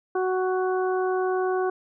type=harmonic tone; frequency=371.6 Hz; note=F#4; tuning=7 cents sharp; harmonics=1 / 2 / 3 / 4; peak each=-23 / -29 / -33 / -35 dBFS; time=0.15-1.7 s; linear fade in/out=5 ms; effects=none